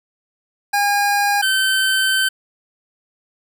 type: tone pair in turn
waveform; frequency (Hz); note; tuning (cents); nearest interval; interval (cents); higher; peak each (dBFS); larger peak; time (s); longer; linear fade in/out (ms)
25% pulse; 813 / 1541.4; G#5 / G6; -37 / -30; major seventh; 1107; second; -11; neither; 0.73-1.42 / 1.42-2.29; second; 10
effects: none